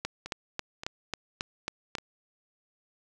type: two click trains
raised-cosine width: 0.2 ms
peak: -21 / -14 dBFS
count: 4 / 8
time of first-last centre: 0.26-1.984 / 0.05-1.952 s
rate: 1.74 / 3.68 Hz
effects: none